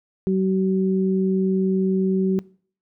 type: tone pair together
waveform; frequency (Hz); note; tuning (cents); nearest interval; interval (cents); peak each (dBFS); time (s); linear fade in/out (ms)
sine; 189.5 / 379; F#3 / F#4; +42 / +42; octave; 1200; -19 / -22; 0.27-2.39; 0
effects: noise-tail reverb RT60 0.5 s tail -23 dB re dry